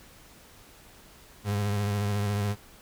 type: tone with vibrato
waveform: 35% pulse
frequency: 102.3 Hz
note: G#2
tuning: 26 cents flat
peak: -24 dBFS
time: 1.44-2.56 s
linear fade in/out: 50 ms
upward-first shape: triangle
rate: 14 Hz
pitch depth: 42 cents each way
effects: pink hiss -53 dBFS RMS until 2.81 s